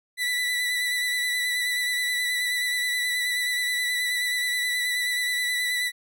30% pulse tone with vibrato, 1975.5 Hz, B6, in tune, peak -21 dBFS, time 0.17-5.92 s, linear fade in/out 50 ms, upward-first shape sine, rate 9.4 Hz, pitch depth 22 cents each way, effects none

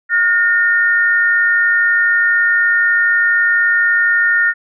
sine tone pair together, 1435.1 / 1828 Hz, F6 / A#6, +47 / -34 cents, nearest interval major third, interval 419 cents, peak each -14 / -12 dBFS, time 0.09-4.54 s, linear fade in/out 50 ms, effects none

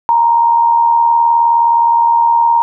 sine tone with amplitude modulation, 932.3 Hz, A#5, in tune, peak -5 dBFS, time 0.09-2.62 s, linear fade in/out 0 ms, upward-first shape sine, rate 79.3 Hz, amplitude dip 45%, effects none

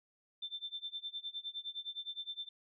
sine tone with tremolo, 3556 Hz, A7, 18 cents sharp, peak -37 dBFS, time 0.42-2.49 s, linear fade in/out 5 ms, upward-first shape sine, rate 9.7 Hz, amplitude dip 95%, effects none

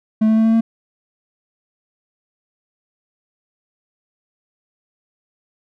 triangle tone with pitch steps, 217.9 / 220.1 / 222.2 / 224.4 / 226.6 Hz, A3 / A3 / A3 / A3 / A#3, -17 / +1 / +17 / +34 / -49 cents, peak -9 dBFS, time 0.21-0.61 s, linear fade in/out 10 ms, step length 80 ms, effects none

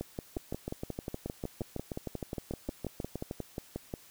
two click trains, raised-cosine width 2 ms, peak -22 / -22 dBFS, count 20 / 23, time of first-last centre 0.37-3.311 / 0.01-3.939 s, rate 6.46 / 5.6 Hz, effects white hiss -57 dBFS RMS until 4.1 s

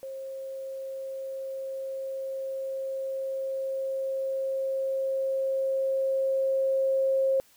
sine tone with level ramp, 535 Hz, C5, 38 cents sharp, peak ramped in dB -35 to -21 dBFS, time 0.03-7.4 s, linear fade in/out 0 ms, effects white hiss -60 dBFS RMS until 7.56 s

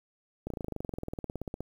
slowing click train, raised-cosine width 2 ms, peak -22 dBFS, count 25, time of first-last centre 0.47-1.606 s, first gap 33 ms, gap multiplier 1.03, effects 9-bit

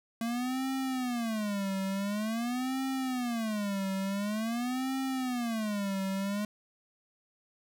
square tone with vibrato, 226.3 Hz, A3, 49 cents sharp, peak -31 dBFS, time 0.21-6.45 s, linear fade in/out 2 ms, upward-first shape sine, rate 0.47 Hz, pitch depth 280 cents each way, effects none

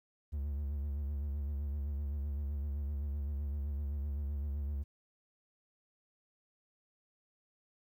triangle tone with vibrato, 71.5 Hz, D2, 46 cents flat, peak -32 dBFS, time 0.32-4.84 s, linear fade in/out 20 ms, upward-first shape sine, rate 7.8 Hz, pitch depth 68 cents each way, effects 12-bit

